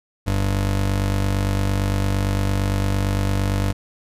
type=tone pair together; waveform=25% pulse; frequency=48.8 / 97.6 Hz; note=G1 / G2; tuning=-7 / -7 cents; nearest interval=octave; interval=1200 cents; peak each=-18 / -20 dBFS; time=0.26-3.73 s; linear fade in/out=20 ms; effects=resampled to 32000 Hz